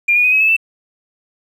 triangle tone with pitch steps, 2400 / 2449 / 2499 / 2550 / 2602 / 2655 Hz, D7 / D#7 / D#7 / D#7 / E7 / E7, +37 / -28 / +7 / +42 / -23 / +12 cents, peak -6 dBFS, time 0.08-0.566 s, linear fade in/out 10 ms, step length 81 ms, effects tanh soft clip ceiling -8 dBFS

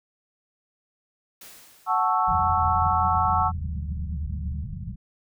white noise with exponential decay, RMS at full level -43 dBFS, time 1.41-2.66 s, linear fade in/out 5 ms, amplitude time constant 270 ms
sine chord, F# minor seventh, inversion none, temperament equal, 740 / 880 / 1108.7 / 1318.5 Hz, F#5 / A5 / C#6 / E6, 0 / 0 / 0 / 0 cents, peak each -25 dBFS, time 1.86-3.52 s, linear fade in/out 50 ms
white low-pass noise, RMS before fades -35 dBFS, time 2.27-4.96 s, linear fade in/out 10 ms, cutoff 200 Hz, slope 96 dB/octave
sine tone with pitch glide, 84.3 to 74.24 Hz, E2 to D2, +39 to +19 cents, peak -28 dBFS, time 2.33-4.64 s, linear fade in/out 5 ms, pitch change -220 cents, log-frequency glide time 3.5-3.77 s
effects none

